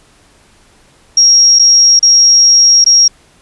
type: tone with dropouts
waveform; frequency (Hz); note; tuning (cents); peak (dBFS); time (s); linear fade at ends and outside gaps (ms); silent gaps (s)
sine; 5600; F8; +4; -3; 1.17-3.08; 5; 1.589-1.594 / 1.993-2.027 / 2.843-2.862
effects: pink hiss -47 dBFS RMS until 3.41 s + resampled to 24000 Hz